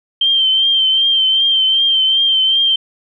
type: tone with vibrato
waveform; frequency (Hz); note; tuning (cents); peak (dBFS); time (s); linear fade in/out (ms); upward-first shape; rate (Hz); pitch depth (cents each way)
sine; 3136; G7; 0; -10; 0.21-2.76; 5; triangle; 2.6; 43
effects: none